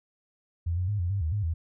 sine tone with pitch steps, 84.9 / 90.6 / 103.7 / 87.4 / 99.3 / 78.6 / 103.6 / 81.9 Hz, F2 / F#2 / G#2 / F2 / G2 / D#2 / G#2 / E2, -48 / -36 / -2 / +2 / +23 / +18 / -4 / -11 cents, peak -25 dBFS, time 0.66-1.54 s, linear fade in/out 10 ms, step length 110 ms, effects none

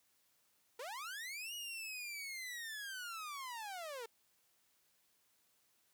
sawtooth linear two-way sweep, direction up then down, 440 to 2915 to 440 Hz, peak -40 dBFS, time 0.79-4.06 s, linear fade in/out 5 ms, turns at 1.54 s, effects white hiss -75 dBFS RMS until 5.93 s + high-pass 60 Hz 12 dB/octave

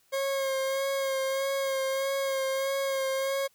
40% pulse tone with vibrato, 540 Hz, C#5, 45 cents flat, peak -26 dBFS, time 0.12-3.48 s, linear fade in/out 20 ms, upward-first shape sine, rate 1.6 Hz, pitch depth 25 cents each way, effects white hiss -66 dBFS RMS until 3.54 s

